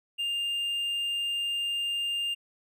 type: tone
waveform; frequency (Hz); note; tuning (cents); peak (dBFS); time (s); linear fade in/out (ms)
triangle; 2804; F7; +6; -26; 0.18-2.35; 20
effects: none